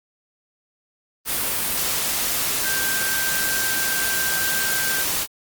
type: tone in noise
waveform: sine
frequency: 1568 Hz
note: G6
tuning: in tune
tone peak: -25 dBFS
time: 2.62-5.05 s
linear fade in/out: 50 ms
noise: white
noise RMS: -23 dBFS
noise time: 1.25-5.27 s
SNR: -5 dB
effects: Opus 32 kbps